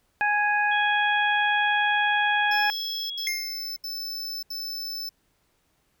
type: harmonic tone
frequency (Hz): 830.6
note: G#5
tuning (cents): 0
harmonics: 1 / 2 / 3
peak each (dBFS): -24 / -23 / -29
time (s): 0.21-2.7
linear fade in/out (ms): 0
type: tone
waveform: sine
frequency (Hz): 3322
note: G#7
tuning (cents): 0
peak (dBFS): -31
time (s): 0.71-3.28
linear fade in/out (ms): 10
type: tone bursts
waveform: square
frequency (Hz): 5274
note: E8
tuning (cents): 0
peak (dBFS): -31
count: 4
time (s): 2.51-5.092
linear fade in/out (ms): 5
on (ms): 590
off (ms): 74
type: tone with exponential decay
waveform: square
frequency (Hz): 2119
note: C7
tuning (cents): +21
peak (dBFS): -24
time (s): 3.27-3.78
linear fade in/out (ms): 1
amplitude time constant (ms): 110
effects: pink hiss -69 dBFS RMS until 6 s